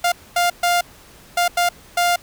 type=tone bursts at uneven times; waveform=sawtooth; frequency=701 Hz; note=F5; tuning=6 cents sharp; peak=-11 dBFS; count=6; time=0.04-0.12 / 0.36-0.5 / 0.63-0.81 / 1.37-1.48 / 1.57-1.69 / 1.97-2.16 s; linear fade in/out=5 ms; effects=pink hiss -46 dBFS RMS until 2.22 s